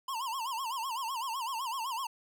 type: tone with vibrato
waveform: square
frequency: 987.8 Hz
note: B5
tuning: in tune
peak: -34 dBFS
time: 0.08-2.07 s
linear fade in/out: 5 ms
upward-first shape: sine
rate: 7.9 Hz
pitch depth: 190 cents each way
effects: none